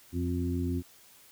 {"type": "harmonic tone with a mistuned harmonic", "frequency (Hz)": 87.31, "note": "F2", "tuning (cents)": 0, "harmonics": [1, 2, 3, 4], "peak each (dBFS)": [-31, -37, -32, -38], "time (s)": [0.12, 0.83], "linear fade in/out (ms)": 50, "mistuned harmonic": 4, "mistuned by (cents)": 21, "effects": ["white hiss -57 dBFS RMS until 1.31 s"]}